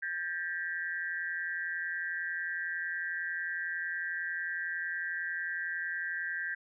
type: tone cluster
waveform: sine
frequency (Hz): 1587 / 1758 / 1918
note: G6 / A6 / A#6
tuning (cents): +21 / -2 / +49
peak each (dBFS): -35 / -39 / -40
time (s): 0.02-6.55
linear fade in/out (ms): 10
effects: none